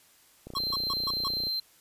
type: click train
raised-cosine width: 2 ms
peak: -28 dBFS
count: 31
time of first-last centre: 0.47-1.47 s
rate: 30 Hz
type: tone bursts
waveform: square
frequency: 1102 Hz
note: C#6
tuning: 11 cents flat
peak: -32 dBFS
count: 5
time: 0.55-1.28 s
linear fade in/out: 2 ms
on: 34 ms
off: 140 ms
type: tone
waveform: triangle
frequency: 4125 Hz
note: C8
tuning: 25 cents flat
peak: -27 dBFS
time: 0.56-1.6 s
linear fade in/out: 5 ms
effects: white hiss -60 dBFS RMS until 1.8 s + resampled to 32000 Hz